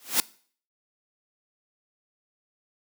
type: noise with exponential growth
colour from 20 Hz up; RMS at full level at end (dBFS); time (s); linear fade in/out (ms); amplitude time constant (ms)
white; -18; 0-0.2; 1; 42
effects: noise-tail reverb RT60 0.5 s tail -21 dB re dry + high-pass 200 Hz 12 dB/octave